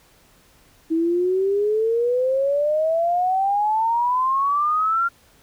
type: exponential sweep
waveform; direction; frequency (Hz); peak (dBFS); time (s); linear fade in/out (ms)
sine; up; 320 to 1396.9; -17; 0.9-5.09; 20
effects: pink hiss -55 dBFS RMS until 5.42 s